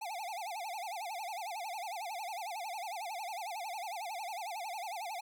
square tone with vibrato, 779 Hz, G5, 11 cents flat, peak -39 dBFS, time 0.01-5.21 s, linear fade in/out 10 ms, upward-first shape sine, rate 11 Hz, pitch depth 230 cents each way, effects none

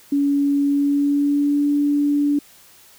sine tone with pitch glide, 283.2 to 289.2 Hz, C#4 to D4, +37 to -27 cents, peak -15 dBFS, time 0.12-2.39 s, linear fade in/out 5 ms, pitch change +36 cents, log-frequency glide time 0.66-1.68 s, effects white hiss -49 dBFS RMS until 2.98 s

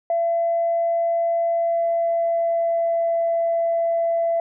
sine tone with pitch glide, 675 to 671.1 Hz, E5 to E5, +41 to +31 cents, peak -17 dBFS, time 0.1-4.4 s, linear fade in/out 2 ms, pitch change -10 cents, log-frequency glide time 1.52-3.15 s, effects tanh soft clip ceiling -13 dBFS

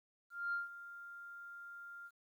sine tone with ADSR envelope, 1396.9 Hz, F6, in tune, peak -33 dBFS, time 0.3-2.11 s, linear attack 230 ms, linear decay 150 ms, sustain -15 dB, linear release 50 ms, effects tanh soft clip ceiling -30 dBFS + 12-bit

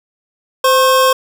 square tone pair together, 517 / 1078.5 Hz, C5 / C#6, -21 / -48 cents, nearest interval octave + minor second, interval 1273 cents, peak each -12 dBFS, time 0.64-1.13 s, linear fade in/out 5 ms, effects none

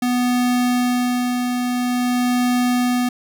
square tone with tremolo, 246.9 Hz, B3, in tune, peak -16 dBFS, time 0.02-3.09 s, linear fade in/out 5 ms, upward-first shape sine, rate 0.49 Hz, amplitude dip 35%, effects none

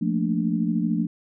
sine chord, Bb major seventh, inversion second, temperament equal, 174.61 / 220 / 233.1 / 293.7 Hz, F3 / A3 / Bb3 / D4, 0 / 0 / 0 / 0 cents, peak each -25 / -25 / -28 / -28 dBFS, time 0.01-1.07 s, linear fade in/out 10 ms, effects none

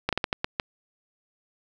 slowing click train, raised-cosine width 0.3 ms, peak -8 dBFS, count 7, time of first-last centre 0.09-0.598 s, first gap 37 ms, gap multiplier 1.33, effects none

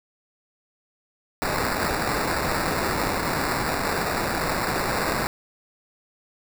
white noise with sample-and-hold, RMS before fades -25 dBFS, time 1.42-5.27 s, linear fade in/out 0 ms, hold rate 3150 Hz, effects none

